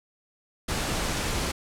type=noise; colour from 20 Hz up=pink; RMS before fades=-28 dBFS; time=0.68-1.52 s; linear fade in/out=10 ms; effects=low-pass 10000 Hz 12 dB/octave